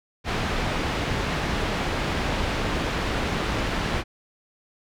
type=low-pass noise; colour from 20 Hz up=pink; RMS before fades=-26 dBFS; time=0.24-4.04 s; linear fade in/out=50 ms; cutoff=3400 Hz; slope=12 dB/octave; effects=none